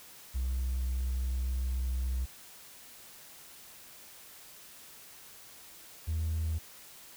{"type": "tone pair in turn", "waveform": "triangle", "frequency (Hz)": [63.4, 79.88], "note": ["B1", "D#2"], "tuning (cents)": [46, 46], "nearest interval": "major third", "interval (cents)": 400, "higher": "second", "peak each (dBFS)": -26, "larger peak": "neither", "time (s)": [[0.34, 2.26], [6.07, 6.59]], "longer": "first", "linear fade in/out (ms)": 20, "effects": ["tanh soft clip ceiling -25 dBFS", "white hiss -52 dBFS RMS until 7.16 s"]}